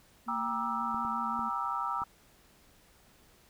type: tone with vibrato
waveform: sine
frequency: 229.5 Hz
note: A#3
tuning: 27 cents flat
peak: -39 dBFS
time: 0.26-1.5 s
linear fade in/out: 20 ms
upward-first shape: sine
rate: 5.6 Hz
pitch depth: 29 cents each way
type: chord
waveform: sine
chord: E half-diminished seventh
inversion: first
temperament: just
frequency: 791.1 / 949.3 / 1186.7 / 1318.5 Hz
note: G5 / Bb5 / D6 / E6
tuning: +16 / +31 / +18 / 0 cents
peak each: -39 / -36 / -37 / -34 dBFS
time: 0.28-2.04 s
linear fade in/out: 5 ms
type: clicks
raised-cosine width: 3 ms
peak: -34 dBFS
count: 4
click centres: 0.945 / 1.05 / 1.393 / 2.019 s
effects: pink hiss -62 dBFS RMS until 3.49 s